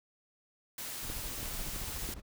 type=noise; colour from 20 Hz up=white; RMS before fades=-41 dBFS; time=0.78-2.14 s; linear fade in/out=2 ms
type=noise with tremolo; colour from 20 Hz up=brown; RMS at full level=-41 dBFS; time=1.02-2.22 s; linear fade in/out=20 ms; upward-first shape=square; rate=14 Hz; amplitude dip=50%
type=click train; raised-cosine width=3 ms; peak=-30 dBFS; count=4; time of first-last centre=1.1-2.09 s; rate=3.03 Hz
effects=none